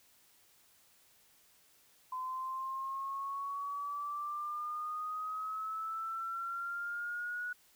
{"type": "exponential sweep", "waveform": "sine", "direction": "up", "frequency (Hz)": [1020, 1468], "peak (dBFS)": -36, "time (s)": [2.12, 7.53], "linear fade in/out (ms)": 5, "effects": ["white hiss -66 dBFS RMS until 7.75 s"]}